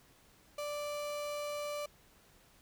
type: tone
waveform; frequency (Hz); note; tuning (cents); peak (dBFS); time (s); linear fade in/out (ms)
35% pulse; 587.3; D5; 0; -35; 0.58-1.86; 5
effects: pink hiss -64 dBFS RMS until 2.61 s